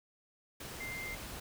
sine tone in noise, 2093 Hz, C7, in tune, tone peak -40 dBFS, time 0.8-1.15 s, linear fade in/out 5 ms, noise pink, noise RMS -45 dBFS, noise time 0.6-1.4 s, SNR +2 dB, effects none

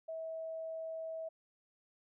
sine tone, 647 Hz, E5, 32 cents flat, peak -39 dBFS, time 0.08-1.29 s, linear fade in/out 10 ms, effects none

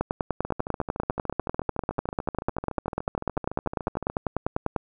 two click trains, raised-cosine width 1 ms, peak -18 / -10 dBFS, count 51 / 49, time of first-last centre 0.45-4.1 / 0.01-4.762 s, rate 13.7 / 10.1 Hz, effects none

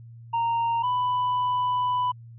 triangle tone pair in turn, 927 / 993.6 Hz, A#5 / B5, -10 / +10 cents, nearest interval minor second, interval 120 cents, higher second, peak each -20 / -20 dBFS, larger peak neither, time 0.33-0.83 / 0.83-2.12 s, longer second, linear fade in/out 10 ms, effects added 116 Hz sine -42 dBFS peak until 2.38 s + resampled to 8000 Hz

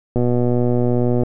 click train, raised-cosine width 2 ms, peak -6 dBFS, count 132, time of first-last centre 0.16-1.234 s, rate 122 Hz, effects none

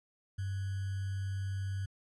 sine tone with sample-and-hold, 97.1 Hz, G2, 16 cents flat, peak -33 dBFS, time 0.38-1.86 s, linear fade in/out 10 ms, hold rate 1575 Hz, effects resampled to 24000 Hz

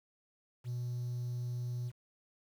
triangle tone, 122.2 Hz, B2, 18 cents flat, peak -32 dBFS, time 0.64-1.92 s, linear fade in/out 50 ms, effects tanh soft clip ceiling -30 dBFS + 10-bit

